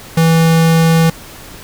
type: tone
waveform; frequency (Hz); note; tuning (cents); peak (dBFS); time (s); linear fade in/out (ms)
square; 163.8; E3; -11; -8; 0.17-1.1; 5
effects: pink hiss -34 dBFS RMS until 1.63 s